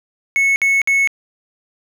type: tone bursts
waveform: triangle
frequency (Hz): 2200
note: C#7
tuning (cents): -14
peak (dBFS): -10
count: 3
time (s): 0.36-1.074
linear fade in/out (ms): 0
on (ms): 200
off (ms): 57
effects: none